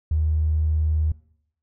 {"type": "tone with vibrato", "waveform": "triangle", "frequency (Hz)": 77.78, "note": "D#2", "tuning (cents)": 0, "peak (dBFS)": -14, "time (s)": [0.11, 1.12], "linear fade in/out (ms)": 5, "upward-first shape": "sine", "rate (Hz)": 19, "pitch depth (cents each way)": 9, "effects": ["noise-tail reverb RT60 0.7 s tail -25 dB re dry", "tanh soft clip ceiling -16 dBFS"]}